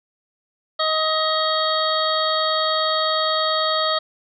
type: harmonic tone with a mistuned harmonic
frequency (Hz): 629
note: D#5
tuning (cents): +19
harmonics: 1 / 2 / 3 / 5 / 6 / 7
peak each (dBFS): -23 / -22 / -30 / -28 / -27 / -27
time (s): 0.79-3.99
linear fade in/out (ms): 10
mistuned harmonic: 5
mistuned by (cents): +57
effects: none